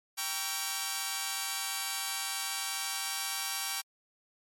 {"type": "chord", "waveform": "5% pulse", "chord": "G diminished seventh", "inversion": "none", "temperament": "just", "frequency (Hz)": [784, 940.8, 1128.9, 1354.7], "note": ["G5", "Bb5", "Db6", "Fb6"], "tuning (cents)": [0, 16, 31, 47], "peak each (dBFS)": [-25, -28, -26, -29], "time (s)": [0.17, 3.82], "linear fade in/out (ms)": 20, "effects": ["MP3 64 kbps"]}